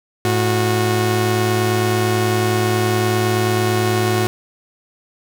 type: tone pair together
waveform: sawtooth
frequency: 108.52 / 365 Hz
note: A2 / F#4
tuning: -23 / -24 cents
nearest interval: octave + major sixth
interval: 2099 cents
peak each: -14 dBFS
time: 0.25-4.27 s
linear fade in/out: 0 ms
effects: 7-bit